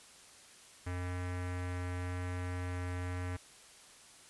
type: tone with low-pass filter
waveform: square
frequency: 89.9 Hz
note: F#2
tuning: 49 cents flat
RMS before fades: -38 dBFS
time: 0.86-3.37 s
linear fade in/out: 10 ms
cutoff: 2000 Hz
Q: 2.2
effects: white hiss -57 dBFS RMS until 4.29 s + resampled to 24000 Hz